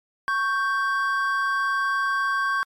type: tone pair together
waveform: triangle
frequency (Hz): 1108.7 / 1568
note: C#6 / G6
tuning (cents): 0 / 0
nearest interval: tritone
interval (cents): 600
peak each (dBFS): -22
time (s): 0.28-2.63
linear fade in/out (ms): 0
effects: MP3 96 kbps